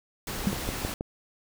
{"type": "noise", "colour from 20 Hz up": "pink", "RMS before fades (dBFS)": -34, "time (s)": [0.27, 0.94], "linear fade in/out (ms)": 2}
{"type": "tone with exponential decay", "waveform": "sine", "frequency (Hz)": 196.9, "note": "G3", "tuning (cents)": 8, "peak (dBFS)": -17, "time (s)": [0.47, 0.57], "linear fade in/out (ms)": 0, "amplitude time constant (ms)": 21}
{"type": "click train", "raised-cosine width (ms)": 2, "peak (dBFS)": -16, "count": 4, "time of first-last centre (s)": [0.53, 1.009], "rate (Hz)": 6.26}
{"effects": []}